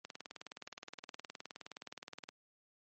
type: click train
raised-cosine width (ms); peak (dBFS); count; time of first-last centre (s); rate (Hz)
0.2; -28; 44; 0.05-2.29; 19.2
effects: high-pass 200 Hz 12 dB/octave + MP3 32 kbps